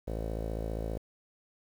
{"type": "tone with low-pass filter", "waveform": "sawtooth", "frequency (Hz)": 55, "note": "A1", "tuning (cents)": 0, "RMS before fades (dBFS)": -35, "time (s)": [0.07, 0.98], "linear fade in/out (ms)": 10, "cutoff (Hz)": 540, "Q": 3.5, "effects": ["9-bit"]}